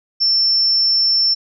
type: tone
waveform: sine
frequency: 5380 Hz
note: E8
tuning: 34 cents sharp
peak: -12 dBFS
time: 0.2-1.35 s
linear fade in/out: 20 ms
effects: none